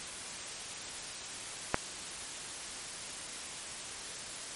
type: click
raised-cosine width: 0.5 ms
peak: -10 dBFS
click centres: 1.744 s
effects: white hiss -42 dBFS RMS until 4.55 s + MP3 48 kbps